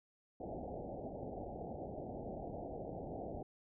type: low-pass noise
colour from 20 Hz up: white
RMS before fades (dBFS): -45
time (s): 0.4-3.43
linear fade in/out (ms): 5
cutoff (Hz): 790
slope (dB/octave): 96
effects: none